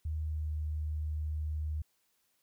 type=tone with pitch glide; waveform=sine; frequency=77.78 to 76.62 Hz; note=D#2 to D#2; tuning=0 to -26 cents; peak=-32 dBFS; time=0.05-1.82 s; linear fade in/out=5 ms; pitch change=-26 cents; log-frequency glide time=0.2-0.5 s; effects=white hiss -75 dBFS RMS until 2.42 s